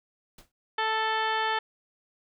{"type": "noise with exponential decay", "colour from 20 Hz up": "pink", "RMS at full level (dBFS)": -45, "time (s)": [0.38, 0.52], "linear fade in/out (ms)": 5, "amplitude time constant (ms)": 29}
{"type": "harmonic tone", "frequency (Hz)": 440, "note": "A4", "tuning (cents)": 0, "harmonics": [1, 2, 3, 4, 5, 6, 7, 8, 10], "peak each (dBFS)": [-35, -28, -33, -31, -39, -42, -37, -39, -46], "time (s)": [0.78, 1.59], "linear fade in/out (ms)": 5}
{"effects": []}